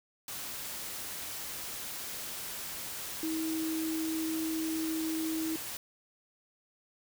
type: tone in noise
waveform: sine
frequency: 320 Hz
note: D#4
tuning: 49 cents sharp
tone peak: -31 dBFS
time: 3.23-5.56 s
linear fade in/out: 2 ms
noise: white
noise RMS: -40 dBFS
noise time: 0.28-5.77 s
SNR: +6 dB
effects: none